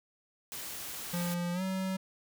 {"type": "noise", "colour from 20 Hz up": "white", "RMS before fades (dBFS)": -41, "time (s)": [0.52, 1.34], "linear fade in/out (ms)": 0}
{"type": "tone with pitch glide", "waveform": "square", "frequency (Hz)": [174.5, 189.2], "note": ["F3", "F#3"], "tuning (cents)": [-1, 39], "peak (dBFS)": -32, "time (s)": [1.13, 1.97], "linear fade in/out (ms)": 10, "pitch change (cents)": 140, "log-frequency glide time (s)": [1.53, 1.62]}
{"effects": []}